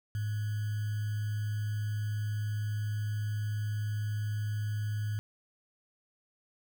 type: tone with sample-and-hold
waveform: sine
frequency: 105.7 Hz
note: G#2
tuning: 31 cents sharp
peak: -30 dBFS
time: 0.15-5.19 s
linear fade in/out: 0 ms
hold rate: 1575 Hz
effects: none